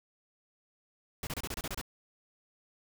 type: noise bursts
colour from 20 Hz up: pink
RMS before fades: -37 dBFS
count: 9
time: 1.23-1.814 s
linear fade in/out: 2 ms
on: 40 ms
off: 28 ms
effects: none